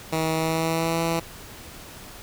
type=tone with pitch glide; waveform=10% pulse; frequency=160 to 165.93 Hz; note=D#3 to E3; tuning=+49 to +12 cents; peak=-14 dBFS; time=0.12-1.2 s; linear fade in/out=10 ms; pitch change=+63 cents; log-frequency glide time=0.34-1.01 s; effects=pink hiss -42 dBFS RMS until 2.22 s